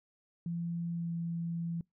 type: tone with pitch glide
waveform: sine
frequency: 170 to 168.44 Hz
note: F3 to E3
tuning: -46 to +38 cents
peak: -33 dBFS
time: 0.46-1.81 s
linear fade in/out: 2 ms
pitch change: -16 cents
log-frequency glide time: 0.93-1.1 s
effects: noise-tail reverb RT60 0.2 s tail -26 dB re dry